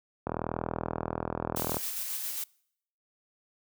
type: click train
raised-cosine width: 1 ms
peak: -16 dBFS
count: 62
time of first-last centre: 0.27-1.769 s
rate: 40.7 Hz
type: noise with tremolo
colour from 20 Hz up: blue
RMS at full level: -34 dBFS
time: 1.56-2.44 s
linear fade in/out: 5 ms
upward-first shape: square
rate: 7.4 Hz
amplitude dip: 25%
effects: noise-tail reverb RT60 0.7 s tail -25 dB re dry + high-pass 60 Hz 12 dB/octave